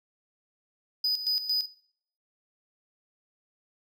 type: tone with tremolo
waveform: triangle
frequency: 4978 Hz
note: D#8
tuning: in tune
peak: -22 dBFS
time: 1.04-1.66 s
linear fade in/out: 5 ms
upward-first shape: square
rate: 4.4 Hz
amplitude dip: 70%
effects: noise-tail reverb RT60 0.6 s tail -20 dB re dry